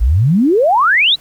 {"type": "exponential sweep", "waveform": "sine", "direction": "up", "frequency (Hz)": [50, 4100], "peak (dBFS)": -8, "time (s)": [0, 1.16], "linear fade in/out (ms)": 20, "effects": ["pink hiss -46 dBFS RMS until 1.2 s"]}